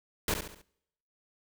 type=noise with echo; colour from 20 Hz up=pink; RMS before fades=-29 dBFS; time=0.28-0.34 s; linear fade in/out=2 ms; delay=69 ms; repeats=4; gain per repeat=-7 dB; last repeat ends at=0.616 s; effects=noise-tail reverb RT60 0.8 s tail -25 dB re dry